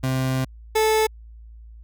30% pulse tone pair in turn, 130.81 / 436.4 Hz, C3 / A4, 0 / -14 cents, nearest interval octave + major sixth, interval 2086 cents, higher second, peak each -18 / -14 dBFS, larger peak second, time 0.03-0.45 / 0.75-1.07 s, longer first, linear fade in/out 10 ms, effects added 56 Hz sine -40 dBFS peak until 1.83 s

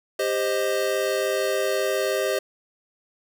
square chord, C minor, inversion second, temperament equal with one note detuned, 396.3 / 523.3 / 622.3 Hz, G4 / C5 / Eb5, +19 / 0 / 0 cents, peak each -27 dBFS, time 0.19-2.39 s, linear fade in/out 5 ms, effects none

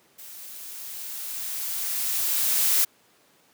blue noise with level ramp, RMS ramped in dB -43 to -20 dBFS, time 0.18-2.85 s, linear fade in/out 10 ms, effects pink hiss -60 dBFS RMS until 3.53 s + high-pass 200 Hz 12 dB/octave

